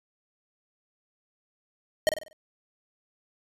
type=tone with echo; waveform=square; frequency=622.3 Hz; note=D#5; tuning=in tune; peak=-19 dBFS; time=2.07-2.09 s; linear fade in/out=0 ms; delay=48 ms; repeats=5; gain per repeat=-7 dB; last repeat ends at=2.33 s; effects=resampled to 32000 Hz